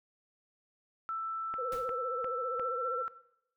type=tone with pitch glide; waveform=sine; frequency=1326 to 1343 Hz; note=E6 to E6; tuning=+10 to +32 cents; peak=-33 dBFS; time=1.09-3.08 s; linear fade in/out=0 ms; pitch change=+22 cents; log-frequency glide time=2.48-2.88 s
type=click train; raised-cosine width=0.5 ms; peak=-28 dBFS; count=4; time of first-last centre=1.54-2.596 s; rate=2.84 Hz
type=tone with vibrato; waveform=sine; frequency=496.2 Hz; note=B4; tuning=8 cents sharp; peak=-36 dBFS; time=1.58-3.03 s; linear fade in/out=10 ms; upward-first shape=sine; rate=15 Hz; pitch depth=91 cents each way
type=noise with exponential decay; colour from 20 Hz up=pink; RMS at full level=-44 dBFS; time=1.72-2 s; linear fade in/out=2 ms; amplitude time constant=59 ms
effects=noise-tail reverb RT60 0.8 s tail -17 dB re dry